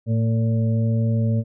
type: harmonic tone with a mistuned harmonic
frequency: 112.7 Hz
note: A2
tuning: 42 cents sharp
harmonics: 1 / 2 / 4 / 5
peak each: -18 / -24 / -35 / -33 dBFS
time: 0.06-1.44 s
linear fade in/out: 50 ms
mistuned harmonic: 5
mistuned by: +23 cents
effects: none